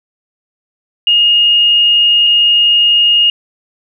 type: tone pair in turn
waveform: sine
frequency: 2852 / 2852 Hz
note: F7 / F7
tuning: +36 / +36 cents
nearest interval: unison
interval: 0 cents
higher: neither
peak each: -6 dBFS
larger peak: neither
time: 1.07-2.27 / 2.27-3.3 s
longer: first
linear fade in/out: 2 ms
effects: none